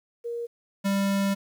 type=tone pair in turn; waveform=sine / square; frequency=470.9 / 197.42 Hz; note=A#4 / G3; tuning=+18 / +13 cents; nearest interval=octave + minor third; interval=1505 cents; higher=first; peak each=-29 / -23 dBFS; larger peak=second; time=0.24-0.47 / 0.84-1.35 s; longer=second; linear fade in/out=20 ms; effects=10-bit